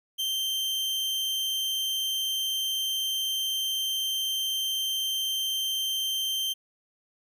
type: tone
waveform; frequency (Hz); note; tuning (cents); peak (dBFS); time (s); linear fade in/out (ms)
40% pulse; 3136; G7; 0; -26; 0.18-6.54; 20
effects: none